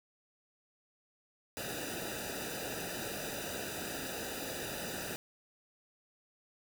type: noise with comb filter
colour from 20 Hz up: pink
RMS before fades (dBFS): -40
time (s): 1.57-5.16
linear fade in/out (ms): 0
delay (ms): 0.92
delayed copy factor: -1
effects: none